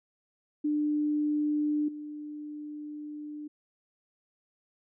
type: tone with level steps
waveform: sine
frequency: 298.4 Hz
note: D4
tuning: 28 cents sharp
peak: -25 / -37 dBFS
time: 0.64-3.48 s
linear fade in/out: 10 ms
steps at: 1.88 s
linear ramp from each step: 5 ms
effects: none